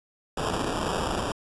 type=noise with sample-and-hold; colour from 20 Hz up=white; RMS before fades=-28 dBFS; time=0.37-1.32 s; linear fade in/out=5 ms; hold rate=2100 Hz; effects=resampled to 24000 Hz